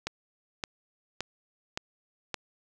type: click train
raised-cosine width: 0.2 ms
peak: -14 dBFS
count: 5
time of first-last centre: 0.07-2.343 s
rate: 1.76 Hz
effects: none

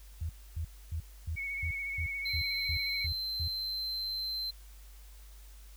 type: tone bursts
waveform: sine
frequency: 80.7 Hz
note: E2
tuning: 36 cents flat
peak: -32 dBFS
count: 10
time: 0.21-3.48 s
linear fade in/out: 5 ms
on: 84 ms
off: 270 ms
type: tone with vibrato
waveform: sine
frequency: 2217 Hz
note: C#7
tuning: in tune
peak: -34 dBFS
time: 1.36-3.07 s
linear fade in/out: 20 ms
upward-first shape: sine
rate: 14 Hz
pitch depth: 28 cents each way
type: tone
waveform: triangle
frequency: 4101 Hz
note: C8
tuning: 36 cents flat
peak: -32 dBFS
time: 2.25-4.51 s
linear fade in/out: 10 ms
effects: added 50 Hz sine -49 dBFS peak until 5.76 s + white hiss -60 dBFS RMS until 5.76 s

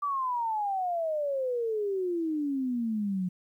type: exponential sweep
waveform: sine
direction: down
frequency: 1174.7 to 178 Hz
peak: -27 dBFS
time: 0.02-3.29 s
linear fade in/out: 10 ms
effects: 11-bit

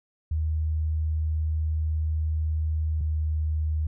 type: tone pair in turn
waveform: sine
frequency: 78.2 / 77.53 Hz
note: D#2 / D#2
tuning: +9 / -6 cents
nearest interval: unison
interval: 15 cents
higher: first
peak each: -23 dBFS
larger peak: neither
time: 0.31-3.01 / 3.01-3.87 s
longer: first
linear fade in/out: 5 ms
effects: none

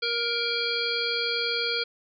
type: harmonic tone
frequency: 469.9 Hz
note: A#4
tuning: 14 cents sharp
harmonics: 1 / 3 / 5 / 7 / 9 / 10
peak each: -32 / -32 / -32 / -32 / -32 / -32 dBFS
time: 0.02-1.84 s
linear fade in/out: 10 ms
effects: none

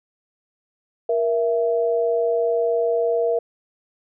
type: tone pair together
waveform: sine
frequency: 470.8 / 664.6 Hz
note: A#4 / E5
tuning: +17 / +14 cents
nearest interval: tritone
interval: 597 cents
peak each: -19 / -22 dBFS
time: 1.09-3.39 s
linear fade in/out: 5 ms
effects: none

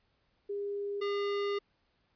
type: tone pair in turn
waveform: sine / square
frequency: 404.6 / 404.6 Hz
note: G#4 / G#4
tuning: -45 / -45 cents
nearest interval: unison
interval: 0 cents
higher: neither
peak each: -33 / -31 dBFS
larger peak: second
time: 0.49-1.01 / 1.01-1.59 s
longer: second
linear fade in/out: 10 ms
effects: pink hiss -74 dBFS RMS until 2.15 s + resampled to 11025 Hz

